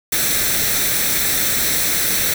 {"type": "noise with comb filter", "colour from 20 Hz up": "white", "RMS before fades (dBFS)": -18, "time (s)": [0.12, 2.34], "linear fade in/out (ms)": 5, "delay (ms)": 0.51, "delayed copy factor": 0.55, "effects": []}